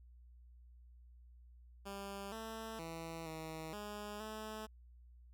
10% pulse tone with pitch steps, 198.3 / 223.1 / 164.4 / 159.4 / 207.8 / 216.7 Hz, G3 / A3 / E3 / D#3 / G#3 / A3, +20 / +24 / -4 / +42 / +1 / -26 cents, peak -36 dBFS, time 1.85-4.67 s, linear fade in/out 20 ms, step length 470 ms, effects added 60 Hz sine -57 dBFS peak until 5.33 s

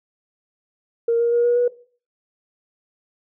sine tone with pitch steps, 465.2 / 470.3 / 475.5 / 480.8 / 486.1 Hz, A#4 / A#4 / A#4 / B4 / B4, -4 / +15 / +34 / -46 / -28 cents, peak -14 dBFS, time 1.08-1.68 s, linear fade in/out 5 ms, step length 120 ms, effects noise-tail reverb RT60 0.4 s tail -17 dB re dry + tanh soft clip ceiling -10 dBFS

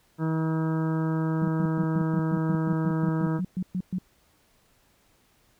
harmonic tone, 160 Hz, D#3, 49 cents sharp, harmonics 1 / 2 / 3 / 4 / 5 / 6 / 7 / 8 / 9 / 10, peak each -25 / -29 / -37 / -41 / -48 / -39 / -49 / -41 / -49 / -45 dBFS, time 0.18-3.41 s, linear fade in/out 50 ms
sine tone bursts, 183.4 Hz, F#3, 15 cents flat, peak -25 dBFS, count 15, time 1.42-3.985 s, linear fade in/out 2 ms, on 59 ms, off 120 ms
effects pink hiss -64 dBFS RMS until 5.59 s

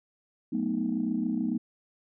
sine chord, B dominant seventh, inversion second, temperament equal, 185 / 220 / 246.9 / 311.1 Hz, F#3 / A3 / B3 / D#4, 0 / 0 / 0 / 0 cents, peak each -35 / -30 / -30 / -32 dBFS, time 0.52-1.58 s, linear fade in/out 10 ms, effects tanh soft clip ceiling -17 dBFS

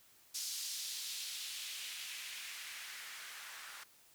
blue noise with band-pass filter sweep, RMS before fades -45 dBFS, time 0.34-3.84 s, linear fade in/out 10 ms, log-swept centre 5200 to 1300 Hz, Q 1.5, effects white hiss -65 dBFS RMS until 4.14 s

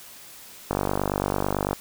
click train, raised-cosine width 1 ms, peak -9 dBFS, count 51, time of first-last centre 0.71-1.73 s, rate 49 Hz, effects white hiss -45 dBFS RMS until 1.8 s

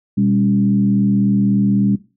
sine tone with frequency modulation, 200 Hz, G3, 35 cents sharp, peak -12 dBFS, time 0.17-1.96 s, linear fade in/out 10 ms, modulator 76.4 Hz, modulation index 0.79, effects noise-tail reverb RT60 0.3 s tail -18 dB re dry + high-pass 60 Hz 12 dB/octave

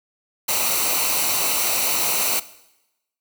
white noise with comb filter, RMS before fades -21 dBFS, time 0.48-2.4 s, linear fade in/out 10 ms, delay 0.59 ms, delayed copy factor -0.65, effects noise-tail reverb RT60 0.9 s tail -17 dB re dry

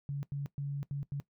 sine tone bursts at uneven times, 141.4 Hz, C#3, 35 cents sharp, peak -33 dBFS, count 5, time 0.09-0.23 / 0.32-0.46 / 0.58-0.83 / 0.91-1.03 / 1.12-1.2 s, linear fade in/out 0 ms, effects noise-tail reverb RT60 0.1 s tail -18 dB re dry

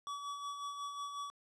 square tone with tremolo, 1141 Hz, C#6, 50 cents sharp, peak -39 dBFS, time 0.07-1.3 s, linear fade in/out 0 ms, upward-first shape sine, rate 5.5 Hz, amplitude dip 45%, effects low-pass 7000 Hz 12 dB/octave

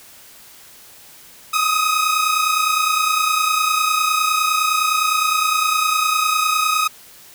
sawtooth tone pair together, 1244.5 / 1274.3 Hz, D#6 / D#6, 0 / +41 cents, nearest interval unison, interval 41 cents, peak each -15 dBFS, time 1.53-6.88 s, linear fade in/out 10 ms, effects white hiss -44 dBFS RMS until 7.34 s

